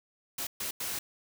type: noise bursts at uneven times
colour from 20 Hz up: white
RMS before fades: -35 dBFS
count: 3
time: 0.38-0.47 / 0.6-0.71 / 0.8-0.99 s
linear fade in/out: 5 ms
effects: none